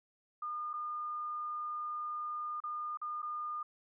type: tone with dropouts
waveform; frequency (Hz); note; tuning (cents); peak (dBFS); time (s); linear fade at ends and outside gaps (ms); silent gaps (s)
sine; 1215; D#6; -42; -36; 0.42-3.63; 5; 0.732-0.737 / 2.603-2.637 / 2.973-3.015 / 3.22-3.227
effects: none